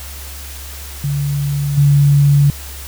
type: tone with level steps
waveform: sine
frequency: 142.8 Hz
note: D3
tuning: 48 cents flat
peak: -15 / -7 dBFS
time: 1.04-2.5 s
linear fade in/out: 0 ms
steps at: 1.77 s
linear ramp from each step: 10 ms
effects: added 69 Hz sine -30 dBFS peak until 2.87 s + white hiss -33 dBFS RMS until 2.87 s